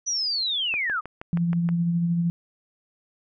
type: linear sweep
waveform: sine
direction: down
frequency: 5970 to 1174.7 Hz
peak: -23 dBFS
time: 0.06-1.01 s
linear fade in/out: 20 ms
type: click train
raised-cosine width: 0.5 ms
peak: -20 dBFS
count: 7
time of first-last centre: 0.74-1.689 s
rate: 6.32 Hz
type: tone with tremolo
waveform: sine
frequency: 170.7 Hz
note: F3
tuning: 39 cents flat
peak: -19 dBFS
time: 1.33-2.3 s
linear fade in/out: 0 ms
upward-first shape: sine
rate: 13 Hz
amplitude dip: 30%
effects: none